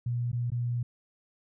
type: tone with dropouts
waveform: sine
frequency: 120.6 Hz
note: B2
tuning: 41 cents flat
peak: -27 dBFS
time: 0.06-0.83 s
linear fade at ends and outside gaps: 5 ms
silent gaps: 0.317-0.329 / 0.503-0.518 s
effects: none